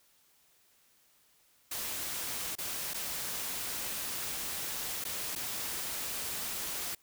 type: noise with dropouts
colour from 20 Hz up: white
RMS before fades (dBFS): -37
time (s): 1.71-6.95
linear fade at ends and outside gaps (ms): 5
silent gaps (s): 2.554-2.584 / 2.936-2.942 / 5.041-5.05 / 5.353-5.359
effects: white hiss -67 dBFS RMS until 7.02 s